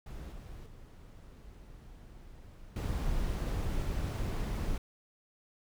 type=noise with level steps; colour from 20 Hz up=brown; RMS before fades=-43 / -46 / -51 / -33 dBFS; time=0.06-4.78 s; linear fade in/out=5 ms; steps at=0.32 / 0.66 / 2.76 s; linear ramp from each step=2 ms; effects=none